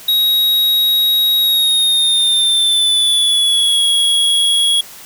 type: tone with pitch glide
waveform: square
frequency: 3800 to 3327 Hz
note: A#7 to G#7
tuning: +33 to +2 cents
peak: -11 dBFS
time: 0.08-4.81 s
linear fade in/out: 5 ms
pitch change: -231 cents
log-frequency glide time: 1.4-3.83 s
effects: white hiss -36 dBFS RMS until 5.05 s